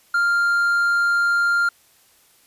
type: tone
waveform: triangle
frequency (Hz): 1396.9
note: F6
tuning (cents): 0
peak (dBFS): -14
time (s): 0.14-1.69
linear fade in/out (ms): 5
effects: white hiss -56 dBFS RMS until 2.46 s + resampled to 32000 Hz